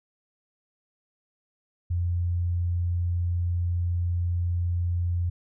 sine tone, 87.31 Hz, F2, in tune, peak -23 dBFS, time 1.9-5.3 s, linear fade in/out 10 ms, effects none

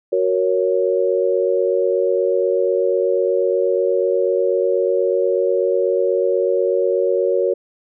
sine chord, F# major, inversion none, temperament equal, 370 / 466.2 / 554.4 Hz, F#4 / A#4 / C#5, 0 / 0 / 0 cents, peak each -19 dBFS, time 0.12-7.54 s, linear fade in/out 10 ms, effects none

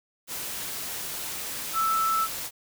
sine tone in noise, 1318.5 Hz, E6, in tune, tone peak -22 dBFS, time 1.73-2.28 s, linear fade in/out 50 ms, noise white, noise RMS -34 dBFS, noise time 0.27-2.51 s, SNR +9 dB, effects none

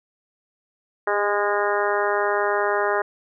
harmonic tone with a mistuned harmonic, 205.4 Hz, G#3, 19 cents flat, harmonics 2 / 3 / 4 / 5 / 6 / 7 / 8 / 9, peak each -24 / -26 / -27 / -28 / -29 / -29 / -30 / -31 dBFS, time 1.07-3.02 s, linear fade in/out 5 ms, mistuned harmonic 2, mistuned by -16 cents, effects none

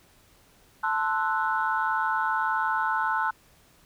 sine chord, F# half-diminished seventh, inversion first, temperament equal, 880 / 1046.5 / 1318.5 / 1480 Hz, A5 / C6 / E6 / F#6, 0 / 0 / 0 / 0 cents, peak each -27 / -30 / -30 / -28 dBFS, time 0.83-3.31 s, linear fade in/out 10 ms, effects tanh soft clip ceiling -13 dBFS + pink hiss -59 dBFS RMS until 3.85 s

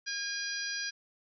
harmonic tone with a mistuned harmonic, 813 Hz, G#5, 37 cents flat, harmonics 2 / 3 / 4 / 5 / 6 / 7, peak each -37 / -45 / -46 / -44 / -38 / -41 dBFS, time 0.06-0.91 s, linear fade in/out 20 ms, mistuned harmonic 7, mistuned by +24 cents, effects none

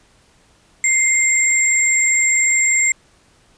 sine tone pair together, 2101 / 7487 Hz, C7 / A#8, +7 / +7 cents, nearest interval octave + minor seventh, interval 2200 cents, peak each -16 / -15 dBFS, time 0.84-2.92 s, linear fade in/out 2 ms, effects pink hiss -54 dBFS RMS until 3.57 s + resampled to 22050 Hz

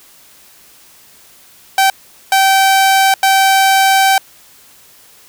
sawtooth tone bursts at uneven times, 774 Hz, G5, 22 cents flat, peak -4 dBFS, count 3, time 1.78-1.9 / 2.32-3.14 / 3.23-4.18 s, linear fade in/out 2 ms, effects white hiss -44 dBFS RMS until 5.28 s

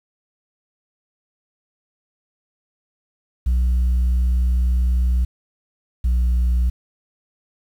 sine tone pair in turn, 61.74 / 60.85 Hz, B1 / B1, 0 / -25 cents, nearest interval unison, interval 25 cents, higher first, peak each -12 dBFS, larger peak neither, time 3.46-5.25 / 6.04-6.7 s, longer first, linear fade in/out 10 ms, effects tanh soft clip ceiling -14 dBFS + 8-bit

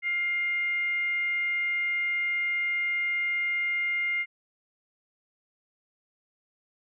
sine tone with frequency modulation, 2115 Hz, C7, 18 cents sharp, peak -25 dBFS, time 0.02-4.26 s, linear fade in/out 50 ms, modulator 709 Hz, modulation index 0.24, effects none

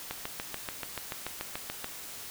click train, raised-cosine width 0.3 ms, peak -18 dBFS, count 13, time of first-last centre 0.11-1.844 s, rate 6.92 Hz, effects white hiss -43 dBFS RMS until 2.3 s

